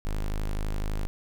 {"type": "tone", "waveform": "square", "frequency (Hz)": 25.96, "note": "G#0", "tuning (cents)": 0, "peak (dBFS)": -27, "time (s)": [0.05, 1.07], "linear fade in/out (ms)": 0, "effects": []}